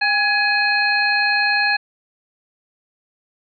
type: harmonic tone with a mistuned harmonic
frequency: 840 Hz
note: G#5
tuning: 19 cents sharp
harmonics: 1 / 2 / 3 / 5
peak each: -22 / -18 / -21 / -23 dBFS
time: 0.01-1.77 s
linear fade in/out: 10 ms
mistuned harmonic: 1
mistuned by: -64 cents
effects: none